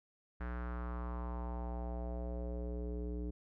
square tone with low-pass filter sweep, 60.3 Hz, B1, 41 cents flat, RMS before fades -40 dBFS, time 0.4-3.31 s, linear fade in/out 10 ms, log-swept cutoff 1600 to 360 Hz, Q 3.1, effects none

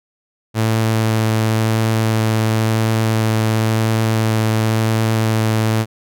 sawtooth tone with vibrato, 110.9 Hz, A2, 14 cents sharp, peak -10 dBFS, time 0.54-5.86 s, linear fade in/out 50 ms, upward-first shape sine, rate 0.95 Hz, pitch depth 9 cents each way, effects none

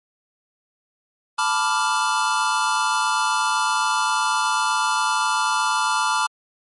square chord, B half-diminished seventh, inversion third, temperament equal, 880 / 987.8 / 1174.7 / 1396.9 Hz, A5 / B5 / D6 / F6, 0 / 0 / 0 / 0 cents, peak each -25 dBFS, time 1.38-6.27 s, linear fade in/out 10 ms, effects MP3 48 kbps

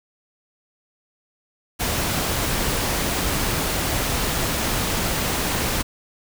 pink noise, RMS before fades -23 dBFS, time 1.79-5.83 s, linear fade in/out 20 ms, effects none

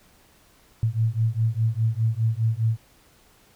sine beating tone pair, 110 / 114.9 Hz, A2 / A#2, 0 / -25 cents, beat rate 4.9 Hz, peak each -23 dBFS, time 0.83-2.77 s, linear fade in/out 0 ms, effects pink hiss -57 dBFS RMS until 3.55 s

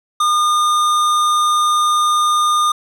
sine tone with hard clipping, 1215 Hz, D#6, 42 cents flat, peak -14 dBFS, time 0.2-2.72 s, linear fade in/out 5 ms, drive 14 dB, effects none

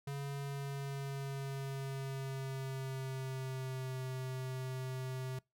square tone with pitch glide, 140 to 129.87 Hz, C#3 to C3, +18 to -13 cents, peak -39 dBFS, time 0.07-5.39 s, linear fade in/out 5 ms, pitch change -131 cents, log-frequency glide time 0.42-4.01 s, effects noise-tail reverb RT60 0.2 s tail -24 dB re dry

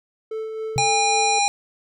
triangle tone with tremolo, 440 Hz, A4, in tune, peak -23 dBFS, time 0.31-1.39 s, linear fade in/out 5 ms, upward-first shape sine, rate 3.7 Hz, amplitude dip 35%
sine tone with exponential decay, 130.7 Hz, C3, 1 cent flat, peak -19 dBFS, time 0.76-0.94 s, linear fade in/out 0 ms, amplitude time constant 38 ms
harmonic tone, 810 Hz, G#5, 43 cents flat, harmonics 1 / 3 / 5 / 7 / 9 / 10, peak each -19 / -24 / -26 / -27 / -29 / -29 dBFS, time 0.78-1.48 s, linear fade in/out 0 ms
effects none

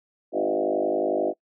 sine tone with frequency modulation, 493.9 Hz, B4, in tune, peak -21 dBFS, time 0.32-1.34 s, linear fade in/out 50 ms, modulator 51.2 Hz, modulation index 3.8, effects noise-tail reverb RT60 0.1 s tail -24 dB re dry

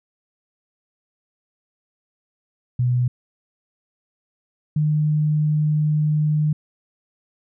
sine tone pair in turn, 124 / 151.85 Hz, B2 / D#3, +7 / -42 cents, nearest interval major third, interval 351 cents, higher second, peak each -16 dBFS, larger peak neither, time 2.79-3.08 / 4.76-6.53 s, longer second, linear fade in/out 5 ms, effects none

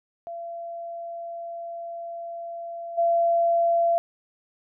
sine tone with level steps, 680 Hz, F5, 46 cents flat, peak -32 / -18 dBFS, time 0.27-3.98 s, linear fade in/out 0 ms, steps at 2.97 s, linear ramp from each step 20 ms, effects none

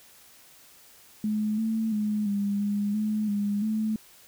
sine tone with pitch steps, 213.2 / 222.3 / 210.9 / 201.8 / 204.5 / 213.6 / 204.1 / 217.4 Hz, G#3 / A3 / G#3 / G#3 / G#3 / G#3 / G#3 / A3, +46 / +18 / +27 / -49 / -26 / +49 / -30 / -21 cents, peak -24 dBFS, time 1.24-3.96 s, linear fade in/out 2 ms, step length 340 ms, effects white hiss -54 dBFS RMS until 4.27 s

